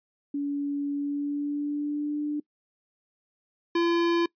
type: tone with pitch glide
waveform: sine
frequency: 285.1 to 296.3 Hz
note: C#4 to D4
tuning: +49 to +15 cents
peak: -26 dBFS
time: 0.34-2.4 s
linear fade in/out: 5 ms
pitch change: +66 cents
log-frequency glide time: 0.94-2.21 s
type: tone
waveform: square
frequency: 340.3 Hz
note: F4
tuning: 45 cents flat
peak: -22 dBFS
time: 3.75-4.26 s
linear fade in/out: 5 ms
effects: noise-tail reverb RT60 0.1 s tail -23 dB re dry + resampled to 11025 Hz